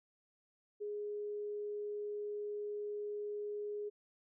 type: tone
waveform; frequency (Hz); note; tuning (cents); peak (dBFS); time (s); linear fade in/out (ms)
sine; 415.3; G#4; 0; -38; 0.8-3.9; 20
effects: none